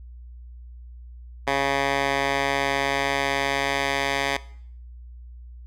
10% pulse tone with band-pass filter sweep, 138.59 Hz, C#3, in tune, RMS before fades -24 dBFS, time 1.47-4.37 s, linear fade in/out 5 ms, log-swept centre 1500 to 2300 Hz, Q 0.72, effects noise-tail reverb RT60 0.6 s tail -19 dB re dry + added 60 Hz sine -39 dBFS peak until 5.66 s

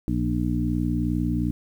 harmonic tone with a mistuned harmonic, 59.8 Hz, A#1, 45 cents sharp, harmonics 1 / 2 / 3 / 4 / 5, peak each -28 / -28 / -28 / -28 / -28 dBFS, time 0.08-1.51 s, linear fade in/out 0 ms, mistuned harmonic 5, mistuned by +16 cents, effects 9-bit

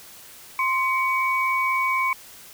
sine tone pair together, 1046.5 / 2252 Hz, C6 / C#7, 0 / +27 cents, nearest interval octave + minor second, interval 1327 cents, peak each -22 / -23 dBFS, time 0.59-2.13 s, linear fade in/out 2 ms, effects white hiss -45 dBFS RMS until 2.53 s

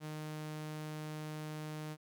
sawtooth tone, 153.7 Hz, D#3, 21 cents flat, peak -37 dBFS, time 0-1.97 s, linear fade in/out 50 ms, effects none

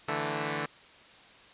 5% pulse chord, D suspended second, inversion none, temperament equal, 146.83 / 164.81 / 220 Hz, D3 / E3 / A3, 0 / 0 / 0 cents, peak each -22 / -24 / -25 dBFS, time 0.08-0.66 s, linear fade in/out 5 ms, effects white hiss -54 dBFS RMS until 1.53 s + resampled to 8000 Hz

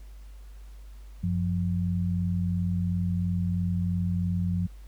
sine tone pair together, 93.4 / 176.32 Hz, F#2 / F3, +17 / +17 cents, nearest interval major seventh, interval 1100 cents, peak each -27 dBFS, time 1.23-4.67 s, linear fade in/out 10 ms, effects added 50 Hz sine -42 dBFS peak until 4.87 s + pink hiss -61 dBFS RMS until 4.87 s

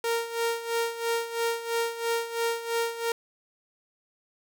sawtooth tone with tremolo, 463.3 Hz, A#4, 11 cents flat, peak -20 dBFS, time 0.04-3.12 s, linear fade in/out 2 ms, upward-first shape sine, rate 3 Hz, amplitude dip 75%, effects none

